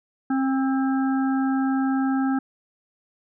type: harmonic tone with a mistuned harmonic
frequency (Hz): 266.8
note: C4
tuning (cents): +34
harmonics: 1 / 3 / 5 / 6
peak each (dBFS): -20 / -30 / -34 / -36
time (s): 0.3-2.39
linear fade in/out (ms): 5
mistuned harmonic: 5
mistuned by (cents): -22
effects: none